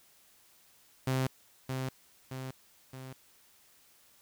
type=tone with echo; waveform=sawtooth; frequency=130.81 Hz; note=C3; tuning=in tune; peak=-24 dBFS; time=1.07-1.27 s; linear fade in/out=5 ms; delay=620 ms; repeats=3; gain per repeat=-5 dB; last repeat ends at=3.13 s; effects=white hiss -63 dBFS RMS until 4.21 s